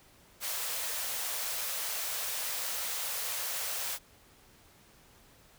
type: high-pass noise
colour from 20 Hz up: white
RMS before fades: -35 dBFS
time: 0.4-3.99 s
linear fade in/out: 50 ms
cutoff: 450 Hz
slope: 96 dB/octave
effects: pink hiss -60 dBFS RMS until 5.58 s